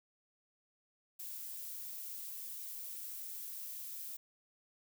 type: noise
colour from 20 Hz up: violet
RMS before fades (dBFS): -45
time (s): 1.19-4.17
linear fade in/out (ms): 10
effects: none